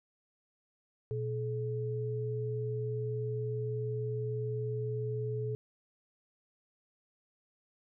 sine tone pair together, 120.78 / 428.3 Hz, B2 / A4, -38 / -47 cents, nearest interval octave + minor seventh, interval 2191 cents, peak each -34 / -36 dBFS, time 1.11-5.55 s, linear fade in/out 0 ms, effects none

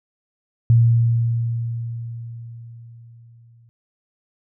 sine tone with exponential decay, 116.54 Hz, A#2, in tune, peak -9 dBFS, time 0.7-3.69 s, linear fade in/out 0 ms, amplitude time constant 650 ms, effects none

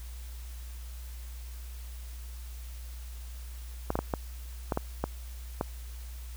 clicks, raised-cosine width 1 ms, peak -14 dBFS, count 8, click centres 3.904 / 3.955 / 3.99 / 4.138 / 4.722 / 4.774 / 5.04 / 5.611 s, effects added 60 Hz sine -39 dBFS peak until 6.36 s + white hiss -53 dBFS RMS until 6.36 s

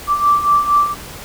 sine beating tone pair, 1166 / 1170.3 Hz, D6 / D6, -13 / -6 cents, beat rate 4.3 Hz, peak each -17 / -12 dBFS, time 0.07-0.95 s, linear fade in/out 50 ms, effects pink hiss -33 dBFS RMS until 1.24 s

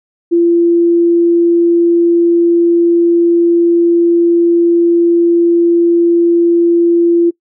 sine tone, 341.4 Hz, F4, 39 cents flat, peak -6 dBFS, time 0.31-7.31 s, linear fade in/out 20 ms, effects noise-tail reverb RT60 0.1 s tail -22 dB re dry

